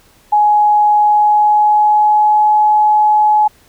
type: tone with pitch glide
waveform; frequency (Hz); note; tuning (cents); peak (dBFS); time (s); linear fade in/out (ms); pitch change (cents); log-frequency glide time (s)
sine; 838 to 847.7; G#5 to G#5; +15 to +35; -7; 0.32-3.48; 10; +20; 0.99-2.52
effects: pink hiss -49 dBFS RMS until 3.68 s